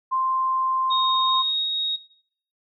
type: tone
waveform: sine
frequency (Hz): 1046.5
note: C6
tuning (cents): 0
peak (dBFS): -20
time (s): 0.11-1.43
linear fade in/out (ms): 20
type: tone with pitch glide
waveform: sine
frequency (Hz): 3729 to 3761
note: A#7 to A#7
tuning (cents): 0 to +15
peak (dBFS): -21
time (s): 0.9-1.97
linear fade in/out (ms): 20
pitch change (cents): +15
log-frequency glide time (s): 1.23-1.67
effects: noise-tail reverb RT60 0.6 s tail -18 dB re dry